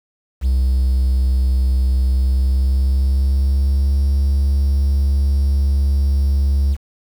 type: tone with pitch glide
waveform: triangle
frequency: 64.6 to 69.24 Hz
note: C2 to C#2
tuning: -21 to -1 cents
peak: -10 dBFS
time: 0.41-6.77 s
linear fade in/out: 50 ms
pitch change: +120 cents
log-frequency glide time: 2.04-4 s
effects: tanh soft clip ceiling -6 dBFS + 7-bit